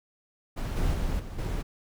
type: noise with level steps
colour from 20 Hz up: brown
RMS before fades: -30 / -26 / -29 / -38 / -30 dBFS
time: 0.56-1.63 s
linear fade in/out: 20 ms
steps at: 0.76 / 0.93 / 1.19 / 1.38 s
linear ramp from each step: 10 ms
effects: none